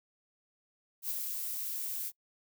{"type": "noise with ADSR envelope", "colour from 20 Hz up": "violet", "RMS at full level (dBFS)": -33, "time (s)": [1.02, 2.12], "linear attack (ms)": 80, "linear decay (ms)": 24, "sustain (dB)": -4, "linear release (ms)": 49, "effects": ["noise-tail reverb RT60 0.1 s tail -23 dB re dry"]}